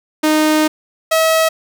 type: tone pair in turn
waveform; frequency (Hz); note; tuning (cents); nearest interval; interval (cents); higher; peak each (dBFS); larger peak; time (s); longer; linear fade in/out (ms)
sawtooth; 308.6 / 643.8; D#4 / E5; -14 / -41; octave + minor second; 1273; second; -7; neither; 0.23-0.68 / 1.11-1.49; first; 10
effects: none